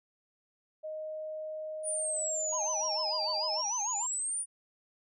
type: tone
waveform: sine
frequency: 622.3 Hz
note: D#5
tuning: in tune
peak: -36 dBFS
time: 0.83-3.62 s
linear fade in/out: 20 ms
type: exponential two-way sweep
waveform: sine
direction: down then up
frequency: 9640 to 4517 to 9640 Hz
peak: -31 dBFS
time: 1.83-4.46 s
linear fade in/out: 50 ms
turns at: 3.3 s
type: tone with vibrato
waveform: triangle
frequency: 900 Hz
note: A5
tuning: 39 cents sharp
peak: -34 dBFS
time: 2.52-4.07 s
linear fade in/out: 10 ms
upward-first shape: sine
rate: 6.7 Hz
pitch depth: 210 cents each way
effects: none